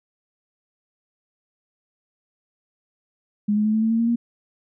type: tone with pitch steps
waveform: sine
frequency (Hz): 207.7 / 211.5 / 215.3 / 219.2 / 223.1 / 227.2 / 231.3 / 235.4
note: G#3 / G#3 / A3 / A3 / A3 / A#3 / A#3 / A#3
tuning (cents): 0 / +32 / -37 / -6 / +24 / -44 / -13 / +17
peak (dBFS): -17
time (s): 3.48-4.16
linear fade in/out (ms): 10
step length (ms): 85
effects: none